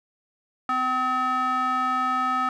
square tone with band-pass filter, 255.7 Hz, C4, 40 cents flat, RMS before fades -24 dBFS, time 0.69-2.49 s, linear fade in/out 2 ms, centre 1200 Hz, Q 4.1, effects none

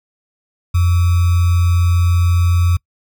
sine tone with sample-and-hold, 87.31 Hz, F2, in tune, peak -10 dBFS, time 0.74-2.77 s, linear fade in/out 10 ms, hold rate 1225 Hz, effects noise-tail reverb RT60 0.1 s tail -26 dB re dry

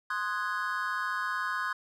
triangle chord, Ab dominant seventh, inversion first, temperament equal, 1046.5 / 1244.5 / 1480 / 1661.2 Hz, C6 / Eb6 / Gb6 / Ab6, 0 / 0 / 0 / 0 cents, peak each -33 / -34 / -33 / -34 dBFS, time 0.1-1.73 s, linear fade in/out 5 ms, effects none

